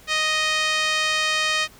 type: tone with band-pass filter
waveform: 5% pulse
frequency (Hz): 622.3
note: D#5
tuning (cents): 0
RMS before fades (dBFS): -22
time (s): 0.07-1.68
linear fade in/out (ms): 50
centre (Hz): 2000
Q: 0.91
effects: pink hiss -49 dBFS RMS until 1.79 s